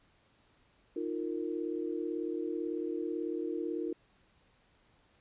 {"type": "chord", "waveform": "sine", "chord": "Eb suspended second", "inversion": "none", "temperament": "equal with one note detuned", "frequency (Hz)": [311.1, 349.2, 460.5], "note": ["Eb4", "F4", "Bb4"], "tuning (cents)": [0, 0, -21], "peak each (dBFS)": [-37, -36, -39], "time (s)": [0.96, 3.93], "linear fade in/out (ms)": 5, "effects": ["pink hiss -68 dBFS RMS until 5.2 s", "resampled to 8000 Hz"]}